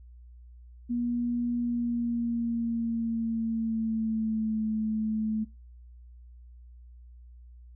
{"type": "tone with pitch glide", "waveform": "sine", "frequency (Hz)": [240, 217.6], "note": ["B3", "A3"], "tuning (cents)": [-49, -19], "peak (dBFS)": -26, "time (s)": [0.89, 5.45], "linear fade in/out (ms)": 20, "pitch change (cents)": -170, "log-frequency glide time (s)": [1.57, 4.64], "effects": ["noise-tail reverb RT60 0.2 s tail -21 dB re dry", "added 60 Hz sine -47 dBFS peak until 7.75 s"]}